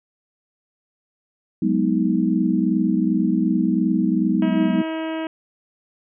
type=chord; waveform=sine; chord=G# minor seventh; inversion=third; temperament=equal with one note detuned; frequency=185 / 207.7 / 246.9 / 315.7 Hz; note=F#3 / G#3 / B3 / D#4; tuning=0 / 0 / 0 / +25 cents; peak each=-22 dBFS; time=1.62-4.82 s; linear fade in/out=5 ms
type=harmonic tone; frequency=320.6 Hz; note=E4; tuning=48 cents flat; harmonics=1 / 2 / 3 / 4 / 5 / 6 / 7 / 8 / 9 / 10; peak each=-25 / -30 / -35 / -41 / -39 / -43 / -43 / -43 / -42 / -47 dBFS; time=4.42-5.27 s; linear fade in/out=2 ms
effects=none